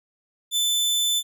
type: tone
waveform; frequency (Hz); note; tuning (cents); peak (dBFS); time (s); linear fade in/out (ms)
sawtooth; 3520; A7; 0; -17; 0.51-1.23; 50
effects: none